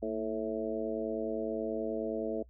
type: harmonic tone with a mistuned harmonic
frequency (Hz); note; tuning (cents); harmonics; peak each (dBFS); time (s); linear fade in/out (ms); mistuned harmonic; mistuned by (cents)
109.5; A2; -8; 2 / 3 / 4 / 5 / 6; -39 / -38 / -36 / -39 / -38; 0.02-2.43; 10; 2; +59
effects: noise-tail reverb RT60 0.1 s tail -24 dB re dry + added 60 Hz sine -54 dBFS peak until 2.49 s